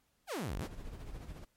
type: exponential two-way sweep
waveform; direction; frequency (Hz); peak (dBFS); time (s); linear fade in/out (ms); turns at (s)
sawtooth; down then up; 880 to 37.56 to 752; -32; 0.27-0.68; 50; 0.58
type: noise with tremolo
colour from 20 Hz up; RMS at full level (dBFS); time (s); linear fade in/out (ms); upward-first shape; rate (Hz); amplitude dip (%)
brown; -43; 0.64-1.45; 10; sine; 14; 50
effects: pink hiss -75 dBFS RMS until 1.56 s + MP3 64 kbps